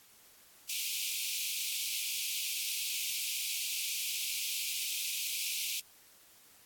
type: high-pass noise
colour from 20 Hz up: pink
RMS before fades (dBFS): -36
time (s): 0.69-5.8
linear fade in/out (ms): 5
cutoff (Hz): 2300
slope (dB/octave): 96
effects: white hiss -60 dBFS RMS until 6.65 s + AAC 64 kbps